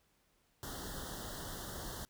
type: band-stop noise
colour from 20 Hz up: pink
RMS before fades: -44 dBFS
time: 0.63-2.05 s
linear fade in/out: 0 ms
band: 1900 to 3000 Hz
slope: 96 dB/octave
effects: pink hiss -74 dBFS RMS until 2.09 s